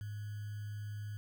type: tone with sample-and-hold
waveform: sine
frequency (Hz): 104.3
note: G#2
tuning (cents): +8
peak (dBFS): -39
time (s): 0.01-1.17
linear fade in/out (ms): 0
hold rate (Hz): 1575
effects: none